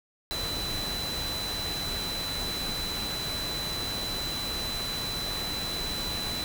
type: tone in noise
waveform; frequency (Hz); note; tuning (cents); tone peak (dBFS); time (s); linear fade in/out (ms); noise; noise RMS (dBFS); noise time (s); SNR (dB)
sine; 4000; B7; +21; -32; 0.31-6.44; 0; pink; -35; 0.31-6.44; 0
effects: none